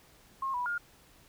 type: tone with pitch steps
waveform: sine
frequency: 1074 / 982 / 1417 Hz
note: C6 / B5 / F6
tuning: +45 / -10 / +25 cents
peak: -30 dBFS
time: 0.42-0.78 s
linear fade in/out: 5 ms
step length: 120 ms
effects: pink hiss -60 dBFS RMS until 1.28 s